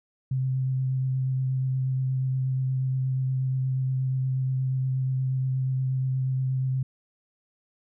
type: tone with vibrato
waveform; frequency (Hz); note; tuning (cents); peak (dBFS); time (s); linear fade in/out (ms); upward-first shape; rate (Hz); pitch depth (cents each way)
sine; 130.81; C3; 0; -23; 0.31-6.83; 5; triangle; 8.4; 16
effects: none